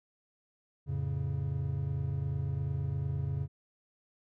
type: chord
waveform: triangle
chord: F augmented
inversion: none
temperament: equal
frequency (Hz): 87.31 / 110 / 138.59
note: F2 / A2 / C#3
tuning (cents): 0 / 0 / 0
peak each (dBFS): -34 / -36 / -31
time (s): 0.86-3.48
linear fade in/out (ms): 50
effects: none